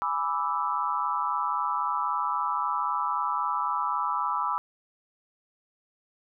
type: chord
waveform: sine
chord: E dominant seventh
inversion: first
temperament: equal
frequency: 830.6 / 987.8 / 1174.7 / 1318.5 Hz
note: G#5 / B5 / D6 / E6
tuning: 0 / 0 / 0 / 0 cents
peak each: -35 / -29 / -30 / -31 dBFS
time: 0.02-4.58 s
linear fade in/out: 0 ms
effects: none